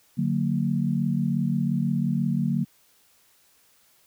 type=chord; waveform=sine; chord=D augmented; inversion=none; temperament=just; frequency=146.83 / 183.54 / 229.4 Hz; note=D3 / F#3 / A#3; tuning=0 / -14 / -28 cents; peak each=-26 dBFS; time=0.17-2.65 s; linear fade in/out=20 ms; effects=white hiss -61 dBFS RMS until 4.06 s